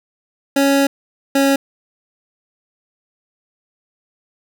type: tone pair in turn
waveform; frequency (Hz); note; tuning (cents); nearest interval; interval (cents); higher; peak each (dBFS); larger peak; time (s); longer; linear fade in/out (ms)
25% pulse; 277.2 / 275.1; C#4 / C#4; 0 / -13; unison; 13; first; -8; neither; 0.56-0.87 / 1.35-1.56; first; 5
effects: none